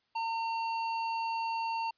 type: tone with hard clipping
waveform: sine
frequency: 910 Hz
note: A#5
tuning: 42 cents flat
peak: -33 dBFS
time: 0.15-1.91 s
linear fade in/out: 10 ms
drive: 17 dB
effects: white hiss -75 dBFS RMS until 1.97 s + resampled to 11025 Hz